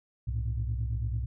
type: tone cluster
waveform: sine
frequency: 64.1 / 106.6 / 115.6 Hz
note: C2 / G#2 / A#2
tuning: -35 / +46 / -14 cents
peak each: -30 / -33 / -33 dBFS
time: 0.27-1.26 s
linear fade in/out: 10 ms
effects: tanh soft clip ceiling -22 dBFS